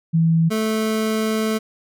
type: tone pair in turn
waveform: sine / 25% pulse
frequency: 163.9 / 218.8 Hz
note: E3 / A3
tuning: -10 / -9 cents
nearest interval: perfect fourth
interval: 501 cents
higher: second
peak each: -13 / -15 dBFS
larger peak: first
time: 0.13-0.5 / 0.5-1.59 s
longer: second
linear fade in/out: 20 ms
effects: none